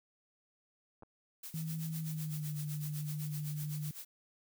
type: clicks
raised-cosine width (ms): 1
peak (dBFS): -39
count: 2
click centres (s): 1.024 / 1.033
type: noise with tremolo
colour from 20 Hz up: blue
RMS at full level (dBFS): -45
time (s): 1.43-4.05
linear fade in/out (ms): 5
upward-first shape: sine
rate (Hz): 7.9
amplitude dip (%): 75
type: tone with pitch glide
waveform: sine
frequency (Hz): 160.1 to 150.24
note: D#3 to D3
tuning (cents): +50 to +40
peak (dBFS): -36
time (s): 1.54-3.91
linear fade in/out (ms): 2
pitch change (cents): -110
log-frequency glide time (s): 1.96-2.51
effects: none